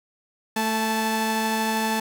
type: tone pair together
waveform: sawtooth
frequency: 221.7 / 874 Hz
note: A3 / A5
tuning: +13 / -12 cents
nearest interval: 2 octaves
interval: 2375 cents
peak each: -21 dBFS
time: 0.56-2 s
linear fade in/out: 5 ms
effects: none